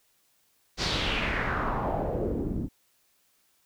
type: noise with low-pass filter sweep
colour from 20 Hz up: pink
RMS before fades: -29 dBFS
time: 0.77-2.69 s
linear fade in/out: 50 ms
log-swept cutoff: 5300 to 220 Hz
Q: 2.9
effects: white hiss -68 dBFS RMS until 3.65 s